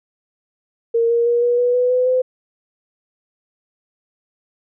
sine tone with pitch steps, 462.8 / 469.3 / 475.8 / 482.5 / 489.2 / 496 / 502.9 / 510 Hz, A#4 / A#4 / A#4 / B4 / B4 / B4 / B4 / C5, -13 / +12 / +35 / -40 / -16 / +7 / +31 / -44 cents, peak -13 dBFS, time 0.94-2.22 s, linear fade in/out 10 ms, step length 160 ms, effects none

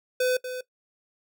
square tone with echo, 505 Hz, B4, 39 cents sharp, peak -22 dBFS, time 0.2-0.37 s, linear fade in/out 5 ms, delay 240 ms, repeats 1, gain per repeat -10 dB, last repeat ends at 0.61 s, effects noise-tail reverb RT60 0.1 s tail -18 dB re dry

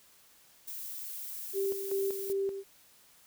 violet noise, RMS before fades -41 dBFS, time 0.67-2.33 s, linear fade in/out 10 ms
sine tone with tremolo, 392 Hz, G4, in tune, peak -28 dBFS, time 1.53-2.64 s, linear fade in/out 50 ms, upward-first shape square, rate 2.6 Hz, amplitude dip 60%
effects white hiss -61 dBFS RMS until 3.26 s

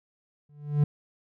triangle tone with exponential growth, 146.83 Hz, D3, in tune, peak -14 dBFS, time 0.49-0.84 s, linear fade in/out 5 ms, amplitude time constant 74 ms, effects none

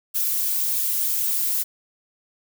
violet noise with flanger, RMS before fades -23 dBFS, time 0.14-1.64 s, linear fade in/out 20 ms, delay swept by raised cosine 2 to 3.7 ms, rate 3.5 Hz, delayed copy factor -0.95, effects none

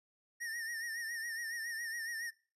square tone with vibrato, 1839 Hz, A#6, 24 cents flat, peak -39 dBFS, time 0.4-2.31 s, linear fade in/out 20 ms, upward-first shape sine, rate 7.2 Hz, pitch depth 63 cents each way, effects noise-tail reverb RT60 0.4 s tail -23 dB re dry + resampled to 32000 Hz

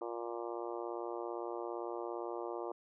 harmonic tone, 117.6 Hz, A#2, 16 cents sharp, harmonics 3 / 4 / 5 / 6 / 7 / 8 / 9 / 10, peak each -42 / -44 / -46 / -48 / -49 / -50 / -51 / -52 dBFS, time 0.01-2.72 s, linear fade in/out 5 ms, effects none

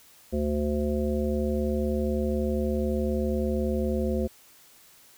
harmonic tone, 74 Hz, D2, 14 cents sharp, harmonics 1 / 3 / 5 / 7 / 9, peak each -29 / -28 / -31 / -31 / -40 dBFS, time 0.32-4.28 s, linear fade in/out 20 ms, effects white hiss -55 dBFS RMS until 5.17 s

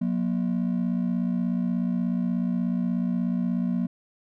triangle ring-modulated tone, 210 Hz, G#3, 19 cents sharp, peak -17 dBFS, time 0.01-3.87 s, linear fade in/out 10 ms, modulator 28.3 Hz, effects tanh soft clip ceiling -16 dBFS

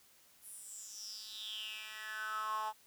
10% pulse tone with high-pass filter sweep, 216.1 Hz, A3, 31 cents flat, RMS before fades -43 dBFS, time 0.41-2.73 s, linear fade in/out 50 ms, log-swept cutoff 11000 to 870 Hz, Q 7.5, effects white hiss -65 dBFS RMS until 2.86 s

